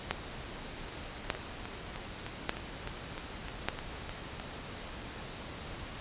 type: two click trains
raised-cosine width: 0.3 ms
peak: -12 / -23 dBFS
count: 4 / 11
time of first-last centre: 0.11-3.686 / 1.35-4.399 s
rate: 0.839 / 3.28 Hz
effects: pink hiss -43 dBFS RMS until 6 s + resampled to 8000 Hz